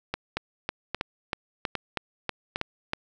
two click trains, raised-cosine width 0.3 ms, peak -11 / -12 dBFS, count 9 / 4, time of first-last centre 0.37-2.934 / 0.14-2.559 s, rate 3.12 / 1.24 Hz, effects none

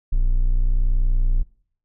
triangle tone, 30.35 Hz, B0, 29 cents flat, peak -13 dBFS, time 0.12-1.43 s, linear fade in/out 10 ms, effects noise-tail reverb RT60 0.6 s tail -23 dB re dry

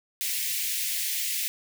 white high-pass noise, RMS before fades -29 dBFS, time 0.21-1.48 s, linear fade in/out 0 ms, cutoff 1900 Hz, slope 48 dB/octave, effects none

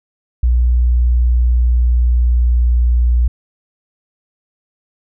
sine tone with pitch glide, 60.5 to 59.94 Hz, B1 to A#1, -35 to +49 cents, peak -9 dBFS, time 0.43-3.28 s, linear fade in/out 5 ms, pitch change -16 cents, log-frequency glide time 1.23-2.77 s, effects none

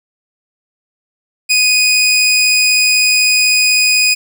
20% pulse tone, 2489 Hz, D#7, in tune, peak -4 dBFS, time 1.49-4.15 s, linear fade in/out 20 ms, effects none

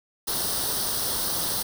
white noise with comb filter, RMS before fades -27 dBFS, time 0.27-1.63 s, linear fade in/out 10 ms, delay 0.21 ms, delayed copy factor +0.75, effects none

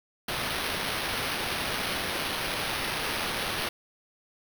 blue noise with sample-and-hold, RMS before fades -31 dBFS, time 0.28-3.69 s, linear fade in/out 5 ms, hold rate 7350 Hz, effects none

